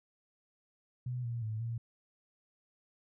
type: tone with pitch steps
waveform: sine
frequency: 124.4 / 117.9 / 109.2 / 116 Hz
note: B2 / A#2 / A2 / A#2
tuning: +13 / +20 / -13 / -8 cents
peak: -34 dBFS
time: 1.06-1.78 s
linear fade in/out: 5 ms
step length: 180 ms
effects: none